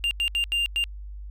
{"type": "tone bursts at uneven times", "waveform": "triangle", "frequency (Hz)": 2794, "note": "F7", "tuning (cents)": 0, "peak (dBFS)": -20, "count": 5, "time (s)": [[0.04, 0.11], [0.2, 0.28], [0.35, 0.44], [0.52, 0.66], [0.76, 0.84]], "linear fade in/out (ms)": 0, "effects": ["added 50 Hz sine -35 dBFS peak until 1.3 s"]}